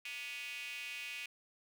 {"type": "tone with high-pass filter", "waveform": "square", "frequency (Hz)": 131.4, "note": "C3", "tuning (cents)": 8, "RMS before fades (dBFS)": -44, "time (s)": [0.05, 1.26], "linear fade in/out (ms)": 2, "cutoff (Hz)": 2500, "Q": 6.5, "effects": []}